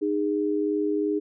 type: tone pair together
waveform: sine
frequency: 307.1 / 409.9 Hz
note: D#4 / G#4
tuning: -23 / -23 cents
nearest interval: perfect fourth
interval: 500 cents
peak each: -25 dBFS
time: 0.01-1.2 s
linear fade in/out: 20 ms
effects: none